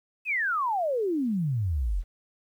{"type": "exponential sweep", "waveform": "sine", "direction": "down", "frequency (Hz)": [2637, 38.89], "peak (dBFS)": -24, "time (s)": [0.25, 2.04], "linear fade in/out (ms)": 50, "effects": ["10-bit"]}